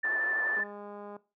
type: tone with vibrato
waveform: sine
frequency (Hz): 1760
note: A6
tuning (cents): 0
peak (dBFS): -27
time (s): 0.03-0.64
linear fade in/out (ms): 10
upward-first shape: sine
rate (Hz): 12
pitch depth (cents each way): 16
type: band-pass noise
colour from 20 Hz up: white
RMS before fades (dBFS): -42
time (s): 0.04-0.61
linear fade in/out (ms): 5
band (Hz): 320 to 1300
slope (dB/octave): 24
type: click train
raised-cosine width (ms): 1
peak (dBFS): -31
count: 123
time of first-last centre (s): 0.57-1.165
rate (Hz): 205
effects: noise-tail reverb RT60 0.3 s tail -19 dB re dry + high-pass 200 Hz 12 dB/octave